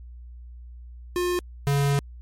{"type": "tone pair in turn", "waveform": "square", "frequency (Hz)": [355.9, 141.24], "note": ["F4", "C#3"], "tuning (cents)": [33, 33], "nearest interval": "octave + major third", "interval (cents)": 1600, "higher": "first", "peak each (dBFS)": [-23, -20], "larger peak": "second", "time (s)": [[1.16, 1.39], [1.67, 1.99]], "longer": "second", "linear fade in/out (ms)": 0, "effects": ["added 60 Hz sine -39 dBFS peak until 2.21 s", "MP3 64 kbps"]}